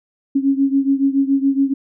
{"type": "beating tone pair", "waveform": "sine", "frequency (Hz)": [272.1, 279.2], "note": ["C#4", "C#4"], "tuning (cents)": [-32, 13], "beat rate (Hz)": 7.1, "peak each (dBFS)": [-15, -18], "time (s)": [0.35, 1.74], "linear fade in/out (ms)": 10, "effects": []}